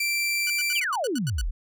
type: tone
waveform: sawtooth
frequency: 2349 Hz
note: D7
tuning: in tune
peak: -20 dBFS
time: 0-0.8 s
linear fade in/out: 5 ms
type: tone bursts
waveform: 10% pulse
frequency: 1480 Hz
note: F#6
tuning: in tune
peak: -23 dBFS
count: 9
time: 0.47-1.413 s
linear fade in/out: 2 ms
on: 31 ms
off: 83 ms
type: exponential sweep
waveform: sine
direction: down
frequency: 3322 to 31.83 Hz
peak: -24 dBFS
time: 0.75-1.51 s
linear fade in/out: 10 ms
effects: none